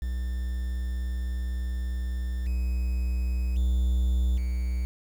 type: tone with level steps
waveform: triangle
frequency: 61.74 Hz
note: B1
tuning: in tune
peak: -25 / -22 / -19 / -23 dBFS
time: 0.02-4.85 s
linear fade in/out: 0 ms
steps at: 2.46 / 3.56 / 4.37 s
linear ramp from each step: 10 ms
effects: 8-bit